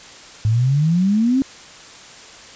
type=exponential sweep; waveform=sine; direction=up; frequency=105.1 to 275.5 Hz; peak=-13 dBFS; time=0.45-1.42 s; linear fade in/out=0 ms; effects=white hiss -40 dBFS RMS until 2.55 s + resampled to 16000 Hz